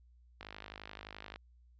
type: click train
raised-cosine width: 0.3 ms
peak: -29 dBFS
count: 50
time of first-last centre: 0.41-1.36 s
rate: 51.6 Hz
effects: added 60 Hz sine -60 dBFS peak until 1.79 s + resampled to 16000 Hz